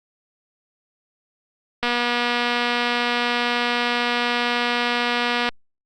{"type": "click train", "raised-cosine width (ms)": 0.3, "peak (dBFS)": -6, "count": 883, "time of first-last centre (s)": [1.83, 5.49], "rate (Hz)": 241, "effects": ["Opus 48 kbps"]}